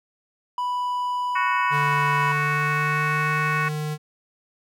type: tone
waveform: triangle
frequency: 987.8 Hz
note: B5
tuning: in tune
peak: -21 dBFS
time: 0.58-2.32 s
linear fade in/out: 2 ms
type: harmonic tone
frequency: 370 Hz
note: F#4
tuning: in tune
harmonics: 3 / 4 / 5 / 6 / 7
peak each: -25 / -27 / -29 / -31 / -32 dBFS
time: 1.35-3.69 s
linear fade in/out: 10 ms
type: tone with pitch glide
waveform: square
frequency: 146.83 to 151.83 Hz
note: D3 to D#3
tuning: 0 to -42 cents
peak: -26 dBFS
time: 1.7-3.98 s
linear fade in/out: 50 ms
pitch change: +58 cents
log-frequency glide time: 2.2-3.33 s
effects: none